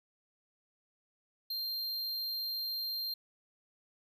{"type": "tone", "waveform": "square", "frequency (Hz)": 4182, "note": "C8", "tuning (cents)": -2, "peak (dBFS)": -35, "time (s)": [1.5, 3.14], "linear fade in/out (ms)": 5, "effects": []}